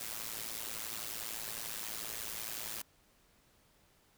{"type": "noise with amplitude modulation", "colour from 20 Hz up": "white", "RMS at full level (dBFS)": -38, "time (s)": [0, 2.82], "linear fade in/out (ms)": 5, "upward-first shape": "sine", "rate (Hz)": 111, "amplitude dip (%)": 80, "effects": ["pink hiss -68 dBFS RMS until 4.17 s"]}